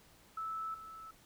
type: tone with level steps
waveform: sine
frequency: 1311 Hz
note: E6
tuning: 10 cents flat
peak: -37 / -47 dBFS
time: 0.37-1.11 s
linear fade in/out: 5 ms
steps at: 0.74 s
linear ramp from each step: 5 ms
effects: pink hiss -63 dBFS RMS until 1.25 s